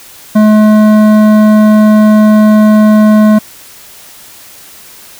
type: tone with hard clipping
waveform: sine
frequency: 213.7 Hz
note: G#3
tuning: 50 cents sharp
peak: -4 dBFS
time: 0.35-3.39 s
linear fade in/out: 10 ms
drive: 12 dB
effects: white hiss -34 dBFS RMS until 5.19 s